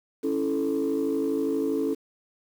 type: chord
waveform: sine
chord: A major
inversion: first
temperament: equal with one note detuned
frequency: 277.2 / 329.6 / 437.5 Hz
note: C#4 / E4 / A4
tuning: 0 / 0 / -10 cents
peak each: -26 / -28 / -26 dBFS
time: 0.23-1.95 s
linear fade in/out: 20 ms
effects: tanh soft clip ceiling -18 dBFS + 8-bit